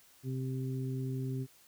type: harmonic tone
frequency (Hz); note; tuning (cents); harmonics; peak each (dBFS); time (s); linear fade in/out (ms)
130.81; C3; 0; 1 / 2 / 3; -34 / -40 / -44; 0.23-1.47; 50
effects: white hiss -62 dBFS RMS until 1.67 s